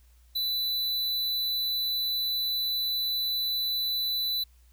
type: tone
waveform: square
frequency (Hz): 3985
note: B7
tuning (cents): +15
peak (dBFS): -27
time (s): 0.35-4.44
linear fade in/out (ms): 10
effects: added 60 Hz sine -55 dBFS peak until 4.72 s + white hiss -67 dBFS RMS until 4.72 s